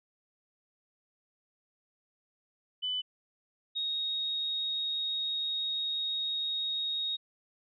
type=tone pair in turn; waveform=sine; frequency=3000 / 3751 Hz; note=F#7 / A#7; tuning=+23 / +10 cents; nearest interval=major third; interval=387 cents; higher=second; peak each=-30 / -30 dBFS; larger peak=neither; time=2.82-3.02 / 3.75-7.17 s; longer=second; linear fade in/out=20 ms; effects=none